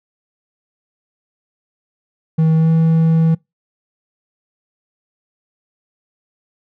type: tone with pitch glide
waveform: triangle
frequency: 160 to 162.42 Hz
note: D#3 to E3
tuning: +49 to -25 cents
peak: -8 dBFS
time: 2.38-3.35 s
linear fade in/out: 10 ms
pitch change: +26 cents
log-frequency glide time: 2.56-2.7 s
effects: noise-tail reverb RT60 0.2 s tail -25 dB re dry